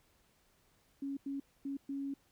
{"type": "tone bursts at uneven times", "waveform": "sine", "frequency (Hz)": 276.9, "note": "C#4", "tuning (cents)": -2, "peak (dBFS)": -36, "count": 4, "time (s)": [[1.02, 1.17], [1.26, 1.4], [1.65, 1.77], [1.89, 2.14]], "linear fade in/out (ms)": 5, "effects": ["pink hiss -71 dBFS RMS until 2.31 s"]}